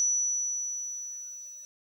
sine tone with level ramp, 5920 Hz, F#8, in tune, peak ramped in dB -22 to -43 dBFS, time 0-1.65 s, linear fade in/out 0 ms, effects 10-bit

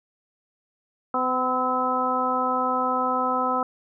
harmonic tone with a mistuned harmonic, 254 Hz, B3, 49 cents sharp, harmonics 1 / 2 / 3 / 4 / 5, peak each -30 / -29 / -28 / -27 / -25 dBFS, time 1.14-3.63 s, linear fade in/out 2 ms, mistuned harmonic 5, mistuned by +35 cents, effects none

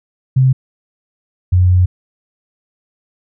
sine tone pair in turn, 130.81 / 90.71 Hz, C3 / F#2, 0 / -34 cents, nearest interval tritone, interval 634 cents, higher first, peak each -7 dBFS, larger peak neither, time 0.36-0.53 / 1.52-1.86 s, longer second, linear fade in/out 10 ms, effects none

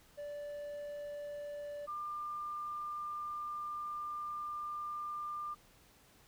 triangle / sine tone pair in turn, 583 / 1196.7 Hz, D5 / D6, -13 / +32 cents, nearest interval octave, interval 1245 cents, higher second, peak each -39 / -38 dBFS, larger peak second, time 0.17-1.87 / 1.87-5.55 s, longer second, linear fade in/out 20 ms, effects pink hiss -64 dBFS RMS until 6.27 s

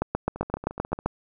two click trains, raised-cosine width 1 ms, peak -9 / -22 dBFS, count 9 / 11, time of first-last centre 0.02-1.06 / 0.36-1.059 s, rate 7.69 / 14.3 Hz, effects none

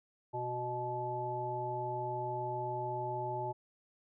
harmonic tone, 123.47 Hz, B2, in tune, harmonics 1 / 3 / 5 / 7, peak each -42 / -41 / -42 / -37 dBFS, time 0.33-3.53 s, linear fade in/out 20 ms, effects none

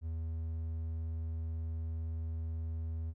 triangle tone with vibrato, 81 Hz, E2, 30 cents flat, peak -33 dBFS, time 0.01-3.14 s, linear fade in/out 50 ms, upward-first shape triangle, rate 19 Hz, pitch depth 8 cents each way, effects none

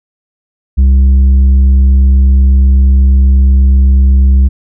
sine tone with tanh clipping, 66.3 Hz, C2, 23 cents sharp, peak -4 dBFS, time 0.77-4.49 s, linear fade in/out 20 ms, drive 5 dB, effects none

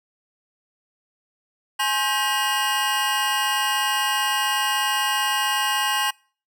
square tone cluster, 838 / 1065 / 1576 / 1921 / 2859 Hz, G#5 / C6 / G6 / B6 / F7, +15 / +30 / +9 / -48 / +40 cents, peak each -27 / -27 / -29 / -30 / -26 dBFS, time 1.79-6.11 s, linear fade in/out 10 ms, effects noise-tail reverb RT60 0.4 s tail -25 dB re dry

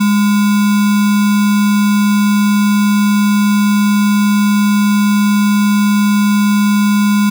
sine tone with sample-and-hold, 205.7 Hz, G#3, 16 cents flat, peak -8 dBFS, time 0-7.3 s, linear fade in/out 10 ms, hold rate 1225 Hz, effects none

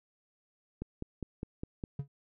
click train, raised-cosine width 3 ms, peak -24 dBFS, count 6, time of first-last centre 0.82-1.838 s, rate 4.91 Hz
triangle tone with exponential decay, 140.3 Hz, C#3, 21 cents sharp, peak -27 dBFS, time 1.99-2.08 s, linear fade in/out 5 ms, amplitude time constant 19 ms
effects none

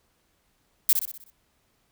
violet noise with echo, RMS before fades -18 dBFS, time 0.89-0.93 s, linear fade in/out 2 ms, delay 62 ms, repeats 6, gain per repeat -6 dB, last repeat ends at 1.302 s, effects pink hiss -69 dBFS RMS until 1.91 s

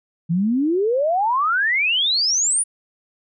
sine exponential sweep, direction up, 159.4 to 9870 Hz, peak -16 dBFS, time 0.29-2.64 s, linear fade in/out 20 ms, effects none

